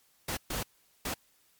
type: noise bursts at uneven times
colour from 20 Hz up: pink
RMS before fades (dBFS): -34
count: 3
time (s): 0.28-0.37 / 0.5-0.63 / 1.05-1.14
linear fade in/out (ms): 5
effects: white hiss -67 dBFS RMS until 1.59 s + MP3 96 kbps